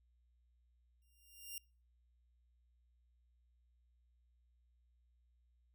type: tone with exponential growth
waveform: 5% pulse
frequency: 2794 Hz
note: F7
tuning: in tune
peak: -33 dBFS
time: 1.02-1.58 s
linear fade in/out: 1 ms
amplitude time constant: 120 ms
effects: noise-tail reverb RT60 0.4 s tail -26 dB re dry + added 60 Hz sine -70 dBFS peak until 5.74 s